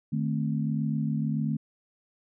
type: chord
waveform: sine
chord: A diminished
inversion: second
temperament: equal with one note detuned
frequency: 152.8 / 220 / 261.6 Hz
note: Eb3 / A3 / C4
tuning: -31 / 0 / 0 cents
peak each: -28 / -29 / -34 dBFS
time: 0.12-1.57 s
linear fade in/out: 10 ms
effects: none